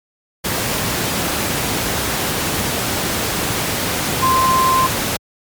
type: tone in noise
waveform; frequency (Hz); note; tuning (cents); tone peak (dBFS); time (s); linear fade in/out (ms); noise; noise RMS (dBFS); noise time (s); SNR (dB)
sine; 1043; C6; -6; -12; 4.22-4.87; 10; pink; -19; 0.44-5.17; +4
effects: high-pass 80 Hz 12 dB/octave + MP3 96 kbps